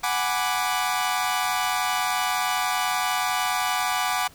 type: chord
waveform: sawtooth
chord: G# half-diminished seventh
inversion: third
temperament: equal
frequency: 740 / 830.6 / 987.8 / 1174.7 Hz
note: F#5 / G#5 / B5 / D6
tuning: 0 / 0 / 0 / 0 cents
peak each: -23 / -26 / -26 / -24 dBFS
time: 0.03-4.28 s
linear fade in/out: 10 ms
effects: pink hiss -51 dBFS RMS until 4.34 s